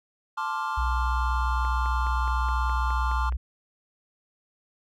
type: chord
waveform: triangle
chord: D minor seventh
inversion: second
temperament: equal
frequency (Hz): 880 / 1046.5 / 1174.7 / 1396.9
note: A5 / C6 / D6 / F6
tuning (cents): 0 / 0 / 0 / 0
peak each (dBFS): -30 / -30 / -31 / -32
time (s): 0.37-3.3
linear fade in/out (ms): 10
type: tone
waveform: sine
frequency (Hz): 61.5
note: B1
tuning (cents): -7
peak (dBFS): -24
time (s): 0.77-3.37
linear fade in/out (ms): 10
type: click train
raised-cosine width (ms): 0.5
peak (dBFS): -27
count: 9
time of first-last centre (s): 1.65-3.324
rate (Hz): 4.78
effects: none